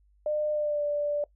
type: tone with pitch glide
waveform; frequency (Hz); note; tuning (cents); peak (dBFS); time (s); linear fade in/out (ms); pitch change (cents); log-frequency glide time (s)
sine; 603 to 586.2; D5 to D5; +46 to -3; -25; 0.26-1.24; 2; -49; 0.52-0.83
effects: noise-tail reverb RT60 0.1 s tail -21 dB re dry + added 50 Hz sine -60 dBFS peak until 1.35 s